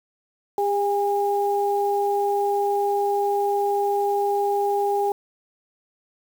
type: tone pair together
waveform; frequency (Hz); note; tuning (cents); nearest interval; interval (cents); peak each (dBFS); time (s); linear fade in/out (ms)
sine; 403.6 / 813; G#4 / G#5; -49 / -37; octave; 1212; -22; 0.58-5.12; 2
effects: 7-bit